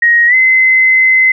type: tone with pitch glide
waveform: sine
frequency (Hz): 1881 to 2051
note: A#6 to C7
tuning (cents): +15 to -35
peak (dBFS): -5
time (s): 0.02-1.32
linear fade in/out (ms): 5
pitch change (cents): +150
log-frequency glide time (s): 0.27-0.35
effects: none